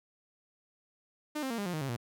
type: tone with pitch steps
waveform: sawtooth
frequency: 301.8 / 264.3 / 231.4 / 202.6 / 177.39 / 155.32 / 136 / 119.08 Hz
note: D4 / C4 / A#3 / G#3 / F3 / D#3 / C#3 / A#2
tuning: +47 / +18 / -13 / -43 / +27 / -3 / -33 / +37 cents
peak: -29 dBFS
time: 1.35-1.966 s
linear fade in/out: 10 ms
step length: 77 ms
effects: none